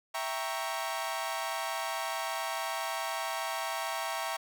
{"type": "chord", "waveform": "sawtooth", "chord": "E diminished seventh", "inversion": "none", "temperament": "equal", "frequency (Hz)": [659.3, 784, 932.3, 1108.7], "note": ["E5", "G5", "Bb5", "Db6"], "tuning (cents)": [0, 0, 0, 0], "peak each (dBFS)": [-34, -35, -34, -35], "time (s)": [0.14, 4.37], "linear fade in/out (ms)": 10, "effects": []}